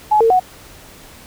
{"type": "tone with pitch steps", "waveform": "sine", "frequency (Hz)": [849, 453.9, 738], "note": ["G#5", "A#4", "F#5"], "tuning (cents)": [38, -46, -5], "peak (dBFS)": -9, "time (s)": [0.11, 0.398], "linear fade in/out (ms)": 10, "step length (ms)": 96, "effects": ["pink hiss -41 dBFS RMS until 1.26 s"]}